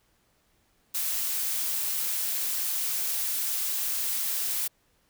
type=noise; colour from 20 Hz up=blue; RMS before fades=-29 dBFS; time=0.94-4.68 s; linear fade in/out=10 ms; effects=pink hiss -68 dBFS RMS until 5.09 s